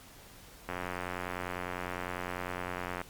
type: click train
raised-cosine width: 0.5 ms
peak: -20 dBFS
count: 210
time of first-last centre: 0.69-3.015 s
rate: 89.9 Hz
effects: pink hiss -53 dBFS RMS until 3.09 s + MP3 96 kbps